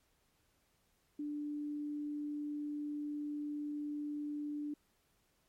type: tone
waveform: sine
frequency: 294.8 Hz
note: D4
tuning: 7 cents sharp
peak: -37 dBFS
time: 1.19-4.74 s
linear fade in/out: 5 ms
effects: pink hiss -75 dBFS RMS until 5.48 s + MP3 64 kbps

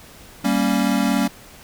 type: chord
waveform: square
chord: G diminished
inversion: none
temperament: equal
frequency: 196 / 233.1 / 277.2 Hz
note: G3 / Bb3 / Db4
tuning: 0 / 0 / 0 cents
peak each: -22 dBFS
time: 0.44-1.28 s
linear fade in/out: 10 ms
effects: pink hiss -44 dBFS RMS until 1.63 s

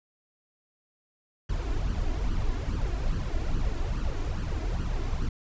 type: noise with flanger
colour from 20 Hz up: brown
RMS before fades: -28 dBFS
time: 1.49-5.29 s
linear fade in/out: 5 ms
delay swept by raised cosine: 0.66 to 2.96 ms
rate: 2.4 Hz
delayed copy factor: +0.65
effects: resampled to 16000 Hz

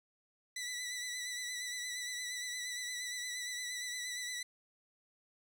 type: tone with vibrato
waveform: 15% pulse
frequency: 1975.5 Hz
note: B6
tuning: in tune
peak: -32 dBFS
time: 0.56-4.43 s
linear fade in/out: 5 ms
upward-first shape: triangle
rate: 8.6 Hz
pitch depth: 41 cents each way
effects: none

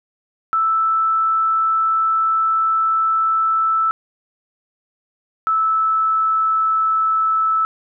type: tone pair in turn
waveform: sine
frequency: 1318.5 / 1310.1 Hz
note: E6 / E6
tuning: 0 / -11 cents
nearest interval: unison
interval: 11 cents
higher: first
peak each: -14 dBFS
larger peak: neither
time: 0.53-3.91 / 5.47-7.65 s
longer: first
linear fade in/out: 0 ms
effects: none

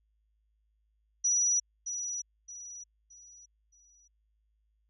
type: tone with echo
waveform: sine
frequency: 5860 Hz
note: F#8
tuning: 18 cents flat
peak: -24 dBFS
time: 1.24-1.6 s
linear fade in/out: 10 ms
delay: 620 ms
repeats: 4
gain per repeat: -9 dB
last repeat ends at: 4.08 s
effects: added 53 Hz sine -70 dBFS peak until 4.89 s

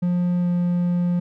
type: tone with pitch glide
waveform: triangle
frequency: 177 to 175.88 Hz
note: F3 to F3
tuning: +23 to +13 cents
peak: -16 dBFS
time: 0.02-1.2 s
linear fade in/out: 10 ms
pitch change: -10 cents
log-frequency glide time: 0.41-0.47 s
effects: none

